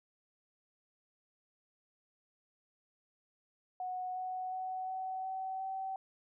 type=tone with pitch steps; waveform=sine; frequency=736 / 742 / 748 / 754.1 / 760.2 / 766.4 Hz; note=F#5 / F#5 / F#5 / F#5 / F#5 / G5; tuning=-9 / +5 / +19 / +33 / +47 / -39 cents; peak=-36 dBFS; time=3.8-5.96 s; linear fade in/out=2 ms; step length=360 ms; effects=none